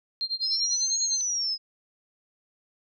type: tone with tremolo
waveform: sine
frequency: 4186 Hz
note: C8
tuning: in tune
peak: -24 dBFS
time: 0.21-1.21 s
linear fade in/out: 0 ms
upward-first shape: sine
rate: 10 Hz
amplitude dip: 95%
type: linear two-way sweep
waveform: sine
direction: up then down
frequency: 4978 to 6645 to 5040 Hz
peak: -25 dBFS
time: 0.41-1.58 s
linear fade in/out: 50 ms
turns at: 1.01 s
effects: none